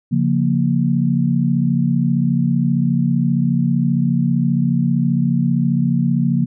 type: chord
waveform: sine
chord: Bb minor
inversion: first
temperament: just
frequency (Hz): 139.85 / 174.81 / 233.1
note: Db3 / F3 / Bb3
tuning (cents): +16 / +2 / 0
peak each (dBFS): -18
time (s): 0.11-6.46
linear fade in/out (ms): 20
effects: none